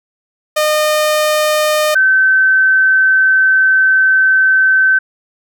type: tone pair in turn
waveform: sawtooth / sine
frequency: 610 / 1537.1 Hz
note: D#5 / G6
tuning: -34 / -34 cents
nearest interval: octave + major third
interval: 1600 cents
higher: second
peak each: -7 dBFS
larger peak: neither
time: 0.56-1.95 / 1.95-4.99 s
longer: second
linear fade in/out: 10 ms
effects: none